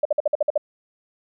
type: tone bursts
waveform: sine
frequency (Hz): 599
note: D5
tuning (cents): +34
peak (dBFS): -15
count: 8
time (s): 0.03-0.578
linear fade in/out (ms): 5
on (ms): 23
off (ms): 52
effects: none